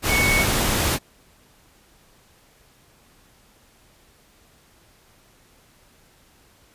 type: tone in noise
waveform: sine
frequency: 2217 Hz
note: C#7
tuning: in tune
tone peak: -19 dBFS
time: 0.08-0.46 s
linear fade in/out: 50 ms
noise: pink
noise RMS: -21 dBFS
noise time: 0.02-0.99 s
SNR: -1 dB
effects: pink hiss -56 dBFS RMS until 6.74 s + resampled to 32000 Hz